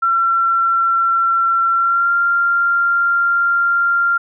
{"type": "tone with pitch glide", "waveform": "sine", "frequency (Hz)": [1357, 1388.7], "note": ["E6", "F6"], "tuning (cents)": [50, -10], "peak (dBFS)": -12, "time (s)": [0.02, 4.18], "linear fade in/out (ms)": 10, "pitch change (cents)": 40, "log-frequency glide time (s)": [1.73, 2.12], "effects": []}